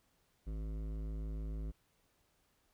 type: tone with hard clipping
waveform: sine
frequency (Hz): 53.3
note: G#1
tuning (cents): +46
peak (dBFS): -40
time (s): 0.46-1.72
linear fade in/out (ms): 20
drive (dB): 14
effects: pink hiss -75 dBFS RMS until 2.73 s